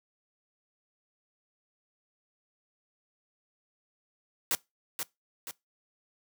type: noise with echo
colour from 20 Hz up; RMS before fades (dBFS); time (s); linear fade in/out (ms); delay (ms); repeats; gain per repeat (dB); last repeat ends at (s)
white; -28; 4.51-4.55; 0; 480; 2; -6; 5.51
effects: noise-tail reverb RT60 0.2 s tail -22 dB re dry + high-pass 100 Hz 12 dB/octave